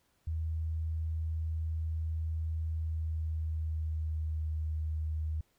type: tone with pitch glide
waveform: sine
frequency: 80 to 78.08 Hz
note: D#2 to D#2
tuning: +49 to +7 cents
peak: -31 dBFS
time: 0.27-5.41 s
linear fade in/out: 5 ms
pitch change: -42 cents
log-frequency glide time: 2.7-4.49 s
effects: pink hiss -73 dBFS RMS until 5.58 s